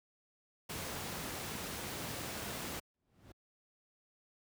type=noise; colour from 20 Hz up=pink; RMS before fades=-41 dBFS; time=0.69-2.8 s; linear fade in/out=10 ms
type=noise with exponential growth; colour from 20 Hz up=brown; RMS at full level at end=-46 dBFS; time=2.94-3.32 s; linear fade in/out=5 ms; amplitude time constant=82 ms
effects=high-pass 80 Hz 12 dB/octave